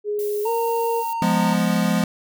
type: tone with pitch glide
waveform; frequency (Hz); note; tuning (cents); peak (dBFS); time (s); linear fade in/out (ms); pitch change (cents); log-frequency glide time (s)
sine; 416.1 to 464.4; G#4 to A#4; +3 to -7; -21; 0.04-1.04; 50; +190; 0.43-0.49
type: noise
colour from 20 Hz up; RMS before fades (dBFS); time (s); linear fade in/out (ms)
violet; -36; 0.19-1.13; 0
type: tone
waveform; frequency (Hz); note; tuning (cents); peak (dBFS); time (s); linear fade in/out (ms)
triangle; 919; A#5; -25; -21; 0.45-1.54; 10
type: chord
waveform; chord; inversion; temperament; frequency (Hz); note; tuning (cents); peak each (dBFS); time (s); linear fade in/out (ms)
square; F diminished; none; equal; 174.61 / 207.7 / 246.9; F3 / Ab3 / Cb4; 0 / 0 / 0; -22 / -22 / -25; 1.22-2.04; 2
effects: none